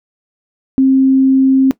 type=tone; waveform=sine; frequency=265.8 Hz; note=C4; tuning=27 cents sharp; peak=-6 dBFS; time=0.78-1.71 s; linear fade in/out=0 ms; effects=noise-tail reverb RT60 0.1 s tail -17 dB re dry